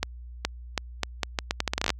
accelerating click train, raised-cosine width 0.2 ms, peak -7 dBFS, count 17, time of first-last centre 0.03-1.903 s, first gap 420 ms, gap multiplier 0.78, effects added 60 Hz sine -39 dBFS peak until 1.99 s

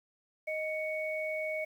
sine tone pair together, 624 / 2228 Hz, D#5 / C#7, +5 / +8 cents, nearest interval octave + minor seventh, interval 2203 cents, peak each -34 / -36 dBFS, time 0.47-1.65 s, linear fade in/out 10 ms, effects 10-bit

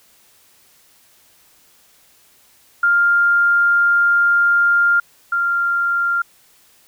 sine tone pair in turn, 1400 / 1391.1 Hz, F6 / F6, +4 / -7 cents, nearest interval unison, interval 11 cents, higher first, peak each -11 / -15 dBFS, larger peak first, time 2.83-5 / 5.32-6.22 s, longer first, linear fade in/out 5 ms, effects white hiss -53 dBFS RMS until 6.87 s

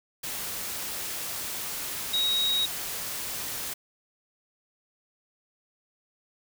sine tone in noise, 3800 Hz, A#7, 33 cents sharp, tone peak -23 dBFS, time 2.13-2.66 s, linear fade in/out 10 ms, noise white, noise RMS -34 dBFS, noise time 0.23-3.74 s, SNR +8 dB, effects none

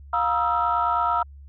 sine tone cluster, 705 / 948 / 1272 / 1341 Hz, F5 / A#5 / D#6 / E6, +16 / +29 / +38 / +29 cents, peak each -26 / -23 / -26 / -24 dBFS, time 0.13-1.23 s, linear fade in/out 5 ms, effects tanh soft clip ceiling -11 dBFS + added 70 Hz sine -41 dBFS peak until 1.48 s

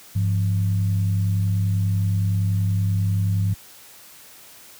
sine tone with frequency modulation, 101.3 Hz, G#2, 43 cents flat, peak -17 dBFS, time 0.15-3.54 s, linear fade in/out 10 ms, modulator 70.5 Hz, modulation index 0.6, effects white hiss -46 dBFS RMS until 4.79 s + high-pass 60 Hz 12 dB/octave

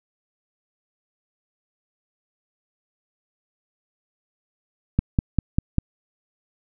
click train, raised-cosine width 5 ms, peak -5 dBFS, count 5, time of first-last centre 4.99-5.784 s, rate 5.04 Hz, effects none

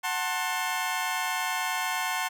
20% pulse chord, F# diminished, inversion none, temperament just, 740 / 888 / 1065.6 Hz, F#5 / A5 / C6, 0 / +16 / +31 cents, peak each -27 dBFS, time 0.03-2.29 s, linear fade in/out 20 ms, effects none

